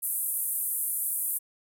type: band-pass noise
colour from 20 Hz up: white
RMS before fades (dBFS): -30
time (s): 0.02-1.39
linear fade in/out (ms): 20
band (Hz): 9200 to 14000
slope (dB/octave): 48
effects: none